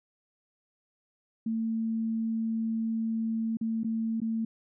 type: tone with dropouts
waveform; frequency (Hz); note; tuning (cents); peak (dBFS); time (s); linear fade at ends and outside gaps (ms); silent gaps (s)
sine; 224.6; A3; +36; -27; 1.46-4.45; 5; 3.571-3.611 / 3.834-3.844 / 4.203-4.216
effects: none